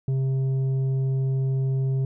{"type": "tone with tanh clipping", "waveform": "sine", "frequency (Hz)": 133.3, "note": "C3", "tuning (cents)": 33, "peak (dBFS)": -22, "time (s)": [0.08, 2.05], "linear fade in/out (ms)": 2, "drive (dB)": 6, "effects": []}